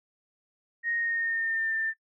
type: tone with pitch glide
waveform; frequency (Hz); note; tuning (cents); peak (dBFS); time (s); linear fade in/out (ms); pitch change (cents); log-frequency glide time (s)
sine; 1864.7 to 1788.7; A#6 to A6; 0 to +28; -26; 0.83-1.94; 50; -72; 0.97-1.76
effects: noise-tail reverb RT60 0.1 s tail -24 dB re dry